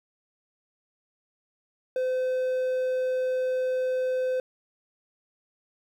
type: tone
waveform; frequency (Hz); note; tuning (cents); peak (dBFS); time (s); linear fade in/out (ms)
triangle; 512; C5; -38; -22; 1.96-4.4; 2
effects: 10-bit